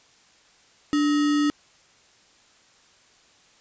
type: tone with sample-and-hold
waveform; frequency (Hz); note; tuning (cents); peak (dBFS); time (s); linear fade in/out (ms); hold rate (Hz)
sine; 293.7; D4; 0; -18; 0.93-1.5; 0; 1575
effects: white hiss -57 dBFS RMS until 3.6 s + resampled to 16000 Hz